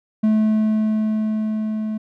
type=tone with level ramp; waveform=triangle; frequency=216.4 Hz; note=A3; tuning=29 cents flat; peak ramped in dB=-11 to -20 dBFS; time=0.23-1.98 s; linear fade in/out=10 ms; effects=none